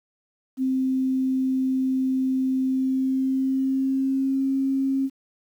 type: tone with pitch glide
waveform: sine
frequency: 261.6 to 269.3 Hz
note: C4 to C#4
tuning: 0 to -50 cents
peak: -20 dBFS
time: 0.57-5.1 s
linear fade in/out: 50 ms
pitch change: +50 cents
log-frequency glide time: 2.65-4.47 s
effects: 9-bit